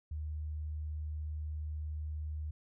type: tone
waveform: sine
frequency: 76.4 Hz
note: D#2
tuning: 31 cents flat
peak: -36 dBFS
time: 0.11-2.51 s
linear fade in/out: 5 ms
effects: none